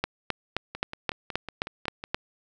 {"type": "two click trains", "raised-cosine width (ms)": 0.3, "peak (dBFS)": [-19, -9], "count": [8, 9], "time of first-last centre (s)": [[0.75, 2.039], [0.04, 2.145]], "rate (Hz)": [5.43, 3.8], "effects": []}